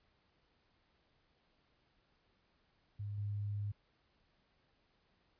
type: tone with level steps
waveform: sine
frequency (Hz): 102.6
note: G#2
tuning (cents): -21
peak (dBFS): -39 / -36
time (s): 2.99-3.72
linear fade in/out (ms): 10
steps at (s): 3.18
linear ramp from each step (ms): 2
effects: pink hiss -75 dBFS RMS until 5.39 s + resampled to 11025 Hz